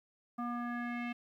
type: tone with low-pass filter sweep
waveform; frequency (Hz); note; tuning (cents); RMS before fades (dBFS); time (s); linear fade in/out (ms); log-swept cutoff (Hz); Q
square; 240; B3; -49; -38; 0.38-1.13; 10; 1100 to 2500; 3.9
effects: 12-bit